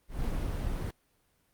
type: noise with ADSR envelope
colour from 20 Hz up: brown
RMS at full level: -30 dBFS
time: 0.08-0.91 s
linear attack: 160 ms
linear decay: 64 ms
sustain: -2 dB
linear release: 5 ms
effects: pink hiss -71 dBFS RMS until 1.53 s + Opus 32 kbps